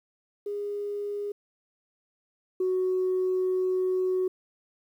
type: tone pair in turn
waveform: sine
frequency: 409.4 / 370.6 Hz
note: G#4 / F#4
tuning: -25 / +3 cents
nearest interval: major second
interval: 172 cents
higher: first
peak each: -29 / -22 dBFS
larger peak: second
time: 0.46-1.32 / 2.6-4.28 s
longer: second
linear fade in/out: 5 ms
effects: tanh soft clip ceiling -20 dBFS + 10-bit

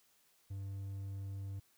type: tone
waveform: triangle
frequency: 98 Hz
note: G2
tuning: in tune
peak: -38 dBFS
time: 0.5-1.6 s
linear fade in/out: 10 ms
effects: white hiss -71 dBFS RMS until 1.77 s

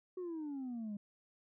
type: exponential sweep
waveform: sine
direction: down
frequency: 373.8 to 200.1 Hz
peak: -37 dBFS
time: 0.17-0.97 s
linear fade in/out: 5 ms
effects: tanh soft clip ceiling -38 dBFS

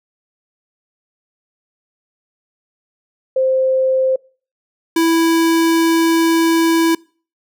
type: tone pair in turn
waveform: sine / square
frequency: 523.3 / 329.7 Hz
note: C5 / E4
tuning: 0 / 0 cents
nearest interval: minor sixth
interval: 800 cents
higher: first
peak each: -12 dBFS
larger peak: neither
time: 3.36-4.16 / 4.96-6.95 s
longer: second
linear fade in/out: 5 ms
effects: noise-tail reverb RT60 0.4 s tail -25 dB re dry

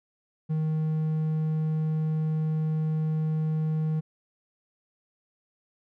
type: tone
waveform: triangle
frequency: 156.6 Hz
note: D#3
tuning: 11 cents sharp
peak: -22 dBFS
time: 0.49-4.01 s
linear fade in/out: 20 ms
effects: none

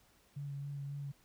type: tone with vibrato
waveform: sine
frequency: 141.3 Hz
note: C#3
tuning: 34 cents sharp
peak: -39 dBFS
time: 0.36-1.12 s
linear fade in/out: 10 ms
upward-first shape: sine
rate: 3.7 Hz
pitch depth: 18 cents each way
effects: pink hiss -68 dBFS RMS until 1.24 s

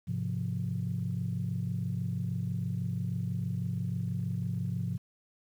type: chord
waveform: sine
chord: F minor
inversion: first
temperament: just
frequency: 104.77 / 130.96 / 174.61 Hz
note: Ab2 / C3 / F3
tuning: +16 / +2 / 0 cents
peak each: -34 dBFS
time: 0.07-4.98 s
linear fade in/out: 20 ms
effects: tanh soft clip ceiling -22 dBFS + 10-bit

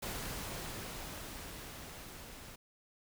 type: noise with level ramp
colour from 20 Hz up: pink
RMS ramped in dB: -40 to -51 dBFS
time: 0.02-2.56 s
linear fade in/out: 10 ms
effects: none

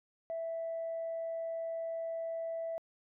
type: tone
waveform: sine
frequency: 659.3 Hz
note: E5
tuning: in tune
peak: -34 dBFS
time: 0.3-2.78 s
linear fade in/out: 0 ms
effects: tanh soft clip ceiling -31 dBFS

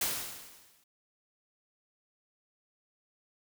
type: noise with exponential decay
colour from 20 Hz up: white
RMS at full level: -29 dBFS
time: 0.01-0.84 s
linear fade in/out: 5 ms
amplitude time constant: 180 ms
effects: none

